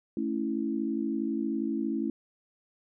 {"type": "chord", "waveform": "sine", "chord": "A major", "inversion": "none", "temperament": "equal", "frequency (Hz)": [220, 277.2, 329.6], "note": ["A3", "C#4", "E4"], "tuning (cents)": [0, 0, 0], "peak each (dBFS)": -32, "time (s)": [0.17, 2.1], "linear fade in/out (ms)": 2, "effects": []}